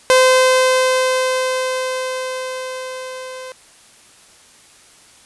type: tone with level ramp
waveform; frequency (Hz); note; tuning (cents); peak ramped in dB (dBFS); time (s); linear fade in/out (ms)
sawtooth; 515; C5; -28; -4 to -26; 0.1-3.52; 0
effects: white hiss -47 dBFS RMS until 5.25 s + resampled to 24000 Hz